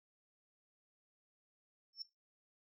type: tone with exponential growth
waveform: sine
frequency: 5400 Hz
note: E8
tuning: 41 cents sharp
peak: -37 dBFS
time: 1.93-2.02 s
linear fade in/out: 2 ms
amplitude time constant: 19 ms
effects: noise-tail reverb RT60 0.2 s tail -17 dB re dry + tanh soft clip ceiling -35 dBFS